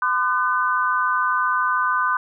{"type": "tone cluster", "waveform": "sine", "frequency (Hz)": [1019, 1206, 1507], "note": ["C6", "D6", "F#6"], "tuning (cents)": [-46, 46, 31], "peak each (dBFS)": -22, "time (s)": [0.02, 2.17], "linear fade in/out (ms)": 2, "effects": []}